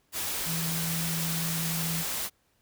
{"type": "tone in noise", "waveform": "sine", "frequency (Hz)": 164.81, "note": "E3", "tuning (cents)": 0, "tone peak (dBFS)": -31, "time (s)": [0.45, 2.05], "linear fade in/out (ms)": 50, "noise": "white", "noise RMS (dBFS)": -32, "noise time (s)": [0.12, 2.3], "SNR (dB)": -2, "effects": ["pink hiss -70 dBFS RMS until 2.61 s"]}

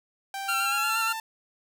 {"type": "tone with pitch glide", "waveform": "sawtooth", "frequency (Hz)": [784, 890.2], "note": ["G5", "A5"], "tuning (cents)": [0, 20], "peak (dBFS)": -28, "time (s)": [0.34, 1.2], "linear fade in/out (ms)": 2, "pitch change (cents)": 220, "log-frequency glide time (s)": [0.61, 0.98]}
{"type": "tone with vibrato", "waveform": "25% pulse", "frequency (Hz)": 1367, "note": "F6", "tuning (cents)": -37, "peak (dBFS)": -21, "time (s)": [0.48, 1.13], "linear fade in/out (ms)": 10, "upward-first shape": "square", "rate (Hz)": 8.4, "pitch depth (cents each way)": 21}
{"effects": []}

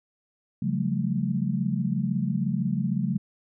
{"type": "tone cluster", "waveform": "sine", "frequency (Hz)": [138.6, 176, 192.1, 218.1], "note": ["C#3", "F3", "G3", "A3"], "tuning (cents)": [0, 14, -35, -15], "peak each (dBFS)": -29, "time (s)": [0.62, 3.18], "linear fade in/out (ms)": 5, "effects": []}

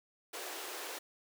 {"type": "high-pass noise", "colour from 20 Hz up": "pink", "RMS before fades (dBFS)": -43, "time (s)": [0.33, 0.99], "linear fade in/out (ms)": 10, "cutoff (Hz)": 330, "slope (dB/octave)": 48, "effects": []}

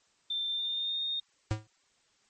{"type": "tone with pitch glide", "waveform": "sine", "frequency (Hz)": [3571, 3678], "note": ["A7", "A#7"], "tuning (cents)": [25, -24], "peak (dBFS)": -30, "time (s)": [0.3, 1.2], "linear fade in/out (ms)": 5, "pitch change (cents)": 51, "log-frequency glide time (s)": [0.48, 1.02]}
{"type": "tone with exponential decay", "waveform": "square", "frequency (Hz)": 107.8, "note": "A2", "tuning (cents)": -35, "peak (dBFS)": -24, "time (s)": [1.51, 1.67], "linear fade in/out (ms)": 0, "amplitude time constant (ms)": 33}
{"effects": ["white hiss -69 dBFS RMS until 2.29 s", "MP3 32 kbps"]}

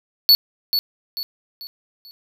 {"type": "tone with echo", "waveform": "square", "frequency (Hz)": 4435, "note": "C#8", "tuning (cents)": 0, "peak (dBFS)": -9, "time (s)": [0.29, 0.35], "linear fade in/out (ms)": 0, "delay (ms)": 440, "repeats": 4, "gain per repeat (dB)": -8, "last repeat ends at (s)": 2.11, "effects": []}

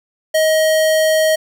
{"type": "tone", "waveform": "square", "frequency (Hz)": 630, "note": "D#5", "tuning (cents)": 21, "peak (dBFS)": -12, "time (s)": [0.34, 1.36], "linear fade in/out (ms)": 10, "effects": []}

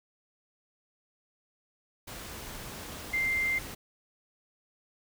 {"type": "tone in noise", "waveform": "sine", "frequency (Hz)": 2093, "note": "C7", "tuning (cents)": 0, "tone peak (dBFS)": -26, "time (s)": [3.13, 3.59], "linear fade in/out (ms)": 10, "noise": "pink", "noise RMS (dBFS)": -42, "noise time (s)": [2.07, 3.75], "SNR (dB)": 13, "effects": []}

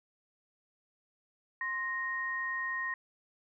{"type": "tone pair together", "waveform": "sine", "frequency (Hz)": [1051.2, 1864.7], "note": ["C6", "A#6"], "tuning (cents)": [8, 0], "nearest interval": "minor seventh", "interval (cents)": 992, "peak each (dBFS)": [-39, -33], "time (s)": [1.61, 2.94], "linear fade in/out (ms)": 2, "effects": []}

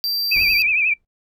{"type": "tone", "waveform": "square", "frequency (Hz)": 4699, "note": "D8", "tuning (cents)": 0, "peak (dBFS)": -20, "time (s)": [0.04, 0.62], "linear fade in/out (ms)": 0}
{"type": "tone with vibrato", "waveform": "sine", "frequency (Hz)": 2463, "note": "D#7", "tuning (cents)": -18, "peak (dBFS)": -15, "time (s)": [0.31, 0.94], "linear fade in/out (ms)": 10, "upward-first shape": "triangle", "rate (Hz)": 11, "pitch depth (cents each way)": 120}
{"type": "noise with exponential decay", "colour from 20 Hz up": "brown", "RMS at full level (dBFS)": -31, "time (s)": [0.36, 1.05], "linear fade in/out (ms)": 1, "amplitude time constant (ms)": 150}
{"effects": ["noise-tail reverb RT60 0.1 s tail -21 dB re dry"]}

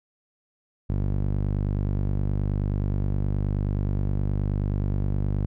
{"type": "tone with band-pass filter", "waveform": "sawtooth", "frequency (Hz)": 49.49, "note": "G1", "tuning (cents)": 17, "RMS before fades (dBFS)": -25, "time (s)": [0.89, 5.46], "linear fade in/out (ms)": 10, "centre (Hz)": 120, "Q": 0.77, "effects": []}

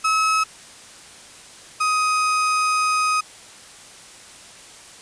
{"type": "tone pair in turn", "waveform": "35% pulse", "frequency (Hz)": [1286, 1254.5], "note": ["E6", "D#6"], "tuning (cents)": [-43, 14], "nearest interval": "unison", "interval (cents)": 43, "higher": "first", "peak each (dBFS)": [-15, -16], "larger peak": "first", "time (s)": [[0.04, 0.44], [1.8, 3.21]], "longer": "second", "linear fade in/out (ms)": 10, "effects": ["white hiss -43 dBFS RMS until 5.01 s", "resampled to 22050 Hz"]}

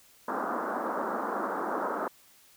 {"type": "band-pass noise", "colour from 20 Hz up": "white", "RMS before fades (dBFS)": -32, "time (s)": [0.28, 2.08], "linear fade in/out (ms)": 5, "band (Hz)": [210, 1400], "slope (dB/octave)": 48, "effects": ["white hiss -59 dBFS RMS until 2.56 s"]}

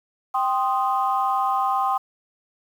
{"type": "chord", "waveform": "sine", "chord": "C minor", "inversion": "second", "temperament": "equal", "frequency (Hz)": [784, 1046.5, 1244.5], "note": ["G5", "C6", "Eb6"], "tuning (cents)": [0, 0, 0], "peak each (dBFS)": [-22, -23, -25], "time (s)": [0.34, 1.98], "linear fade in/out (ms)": 10, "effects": ["tanh soft clip ceiling -10 dBFS", "8-bit"]}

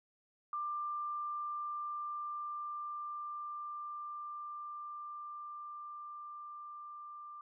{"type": "tone with level ramp", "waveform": "sine", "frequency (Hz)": 1188, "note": "D6", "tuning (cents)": 20, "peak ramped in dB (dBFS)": [-35, -46], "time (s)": [0.53, 7.41], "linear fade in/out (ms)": 2, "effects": []}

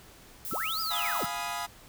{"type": "noise", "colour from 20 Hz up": "violet", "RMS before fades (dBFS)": -37, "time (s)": [0.45, 1.26], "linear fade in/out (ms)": 0}
{"type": "tone with vibrato", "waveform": "sine", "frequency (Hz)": 1298, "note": "E6", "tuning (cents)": -27, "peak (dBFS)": -34, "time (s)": [0.51, 1.26], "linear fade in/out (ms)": 2, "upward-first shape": "sine", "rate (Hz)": 11, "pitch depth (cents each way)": 37}
{"type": "linear two-way sweep", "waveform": "sine", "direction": "up then down", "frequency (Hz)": [73.3, 5050, 73.3], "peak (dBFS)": -32, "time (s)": [0.52, 1.25], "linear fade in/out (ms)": 5, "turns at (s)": 0.81}
{"type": "chord", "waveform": "sawtooth", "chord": "F half-diminished seventh", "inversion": "none", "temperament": "equal", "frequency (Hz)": [698.5, 830.6, 987.8, 1244.5], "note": ["F5", "Ab5", "Cb6", "Eb6"], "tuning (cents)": [0, 0, 0, 0], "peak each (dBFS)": -34, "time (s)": [0.9, 1.67], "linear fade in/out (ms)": 20}
{"effects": ["pink hiss -53 dBFS RMS until 1.88 s"]}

